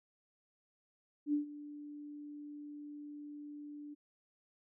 sine tone with ADSR envelope, 293.7 Hz, D4, in tune, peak -28 dBFS, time 1.26-3.95 s, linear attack 72 ms, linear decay 120 ms, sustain -17 dB, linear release 20 ms, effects none

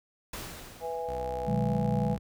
pink noise with exponential decay, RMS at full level -37 dBFS, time 0.33-1.71 s, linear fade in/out 5 ms, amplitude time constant 300 ms
harmonic tone, 164.81 Hz, E3, in tune, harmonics 3 / 4 / 5, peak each -34 / -39 / -36 dBFS, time 0.8-2.18 s, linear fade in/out 50 ms
sawtooth tone with pitch glide, 63.7 to 63.26 Hz, C2 to B1, -46 to +42 cents, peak -35 dBFS, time 1.08-2.19 s, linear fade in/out 10 ms, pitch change -12 cents, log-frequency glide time 1.23-1.37 s
sine chord, G# minor seventh, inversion first, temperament equal, 123.47 / 155.56 / 185 / 207.7 Hz, B2 / D#3 / F#3 / G#3, 0 / 0 / 0 / 0 cents, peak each -31 / -32 / -34 / -30 dBFS, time 1.45-2.18 s, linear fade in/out 50 ms
effects none

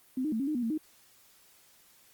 sine tone with pitch steps, 258 / 307.6 / 221.9 / 274.2 / 306 / 243.8 / 227.1 / 310.2 Hz, C4 / D#4 / A3 / C#4 / D#4 / B3 / A#3 / D#4, -24 / -20 / +15 / -19 / -29 / -22 / -45 / -5 cents, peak -28 dBFS, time 0.17-0.778 s, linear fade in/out 5 ms, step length 76 ms, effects white hiss -61 dBFS RMS until 2.13 s + Opus 32 kbps

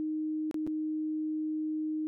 sine tone with dropouts, 310 Hz, D#4, 6 cents flat, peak -30 dBFS, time 0-2.07 s, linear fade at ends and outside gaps 0 ms, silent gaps 0.512-0.543 / 0.666-0.674 s, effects none

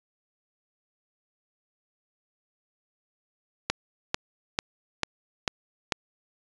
click train, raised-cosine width 0.2 ms, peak -6 dBFS, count 6, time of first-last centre 3.7-5.922 s, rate 2.25 Hz, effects resampled to 22050 Hz

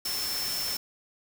sine tone in noise, 5340 Hz, E8, 22 cents sharp, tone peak -31 dBFS, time 0.05-0.77 s, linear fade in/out 5 ms, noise white, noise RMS -34 dBFS, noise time 0.05-0.77 s, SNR 0 dB, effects none

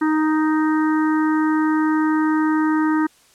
harmonic tone, 311.1 Hz, D#4, in tune, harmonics 1 / 3 / 4 / 5 / 6, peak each -16 / -26 / -28 / -30 / -32 dBFS, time 0.01-3.07 s, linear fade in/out 10 ms, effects white hiss -54 dBFS RMS until 3.34 s + low-pass 10000 Hz 12 dB/octave

